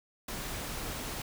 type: noise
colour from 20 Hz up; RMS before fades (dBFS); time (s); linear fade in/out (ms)
pink; -38; 0.28-1.22; 5
effects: none